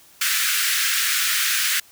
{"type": "high-pass noise", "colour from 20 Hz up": "pink", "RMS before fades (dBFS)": -21, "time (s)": [0.21, 1.8], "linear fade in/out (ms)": 5, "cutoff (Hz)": 1400, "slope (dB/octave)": 48, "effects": ["white hiss -51 dBFS RMS until 1.91 s"]}